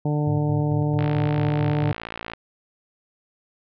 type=harmonic tone; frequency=148.6 Hz; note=D3; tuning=21 cents sharp; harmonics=1 / 2 / 3 / 4 / 5 / 6; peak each=-21 / -27 / -31 / -33 / -35 / -37 dBFS; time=0.05-1.92 s; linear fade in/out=5 ms
type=tone with tremolo; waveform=sine; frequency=108.1 Hz; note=A2; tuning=30 cents flat; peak=-24 dBFS; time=0.27-1.93 s; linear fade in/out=5 ms; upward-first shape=square; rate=4.5 Hz; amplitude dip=60%
type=click train; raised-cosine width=0.3 ms; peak=-14 dBFS; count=77; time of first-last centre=0.99-2.335 s; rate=56.5 Hz
effects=low-pass 3000 Hz 12 dB/octave